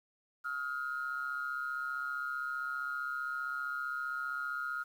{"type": "tone pair together", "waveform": "sine", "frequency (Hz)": [1281.7, 1417], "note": ["E6", "F6"], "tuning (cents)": [-49, 25], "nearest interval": "major second", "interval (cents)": 174, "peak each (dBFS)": [-39, -35], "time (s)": [0.44, 4.84], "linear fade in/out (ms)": 20, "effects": ["tanh soft clip ceiling -28 dBFS", "10-bit"]}